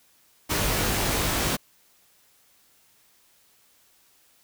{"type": "noise with comb filter", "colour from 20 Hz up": "pink", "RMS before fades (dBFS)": -25, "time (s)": [0.49, 1.57], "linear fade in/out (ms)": 20, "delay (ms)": 20, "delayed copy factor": 0.6, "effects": ["white hiss -61 dBFS RMS until 4.43 s"]}